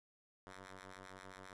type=ring-modulated tone; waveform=5% pulse; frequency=94.5 Hz; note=F#2; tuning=37 cents sharp; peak=-38 dBFS; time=0.47-1.53 s; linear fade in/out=0 ms; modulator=807 Hz; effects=resampled to 24000 Hz